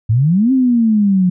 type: exponential two-way sweep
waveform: sine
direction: up then down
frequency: 103.5 to 268.2 to 177.7 Hz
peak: -9 dBFS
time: 0.09-1.3 s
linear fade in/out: 10 ms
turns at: 0.52 s
effects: none